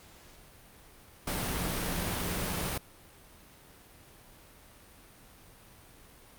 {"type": "tone in noise", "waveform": "sine", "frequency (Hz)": 178.2, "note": "F3", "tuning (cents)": 35, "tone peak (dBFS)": -40, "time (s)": [1.37, 2.69], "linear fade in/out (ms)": 5, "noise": "pink", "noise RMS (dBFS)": -33, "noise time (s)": [1.27, 2.78], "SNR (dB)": -10, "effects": ["pink hiss -55 dBFS RMS until 6.38 s", "Opus 48 kbps"]}